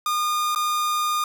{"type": "tone with dropouts", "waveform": "45% pulse", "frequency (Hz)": 1217, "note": "D#6", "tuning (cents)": -39, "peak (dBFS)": -21, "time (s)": [0.06, 1.24], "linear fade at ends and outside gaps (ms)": 2, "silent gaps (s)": [0.549, 0.559], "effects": []}